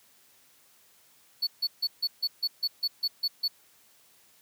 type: tone bursts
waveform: triangle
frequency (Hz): 4435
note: C#8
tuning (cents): 0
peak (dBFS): -23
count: 11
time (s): 1.42-3.481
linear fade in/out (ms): 10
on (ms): 51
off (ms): 150
effects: white hiss -61 dBFS RMS until 4.41 s + high-pass 80 Hz 12 dB/octave